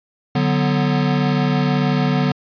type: chord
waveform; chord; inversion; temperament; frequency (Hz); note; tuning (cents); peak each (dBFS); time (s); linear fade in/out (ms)
square; B minor; first; equal; 146.83 / 185 / 246.9; D3 / F#3 / B3; 0 / 0 / 0; -19 / -22 / -21; 0.35-2.32; 5
effects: resampled to 11025 Hz